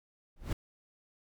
brown noise with exponential growth, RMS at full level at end -23 dBFS, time 0.36-0.53 s, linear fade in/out 5 ms, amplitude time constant 36 ms, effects none

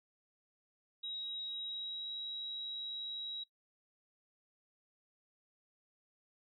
sine tone with pitch glide, 3824 to 3853 Hz, A#7 to B7, +43 to -44 cents, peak -39 dBFS, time 1.03-3.44 s, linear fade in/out 10 ms, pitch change +13 cents, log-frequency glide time 1.61-2.1 s, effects noise-tail reverb RT60 0.1 s tail -18 dB re dry

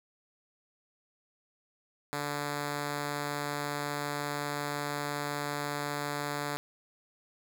5% pulse tone, 145.5 Hz, D3, 16 cents flat, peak -21 dBFS, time 2.13-6.57 s, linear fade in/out 0 ms, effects none

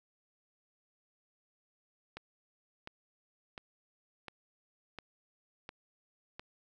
click train, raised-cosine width 0.3 ms, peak -27 dBFS, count 7, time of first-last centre 2.17-6.395 s, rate 1.42 Hz, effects none

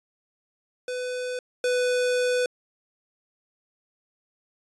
square tone pair in turn, 500 / 497.1 Hz, B4 / B4, +21 / +11 cents, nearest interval unison, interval 10 cents, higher first, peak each -29 / -22 dBFS, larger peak second, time 0.88-1.39 / 1.64-2.46 s, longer second, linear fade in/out 2 ms, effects resampled to 22050 Hz

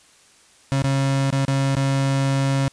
35% pulse tone with dropouts, 136.4 Hz, C#3, 28 cents flat, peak -16 dBFS, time 0.72-2.68 s, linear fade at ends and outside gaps 0 ms, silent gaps 0.822-0.84 / 1.304-1.326 / 1.451-1.481 / 1.753-1.768 s, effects white hiss -53 dBFS RMS until 2.72 s + resampled to 22050 Hz

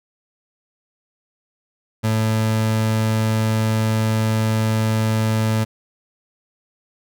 30% pulse tone, 110 Hz, A2, in tune, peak -14 dBFS, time 2.03-5.65 s, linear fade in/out 20 ms, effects none

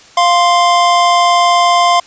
square tone pair together, 698.5 / 1046.6 Hz, F5 / C6, 0 / 0 cents, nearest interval perfect fifth, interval 700 cents, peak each -11 / -11 dBFS, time 0.17-2 s, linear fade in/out 5 ms, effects white hiss -41 dBFS RMS until 2.06 s + resampled to 16000 Hz

